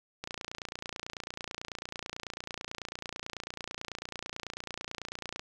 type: click train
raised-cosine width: 0.2 ms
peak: -20 dBFS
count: 151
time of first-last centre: 0.24-5.395 s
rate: 29.1 Hz
effects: none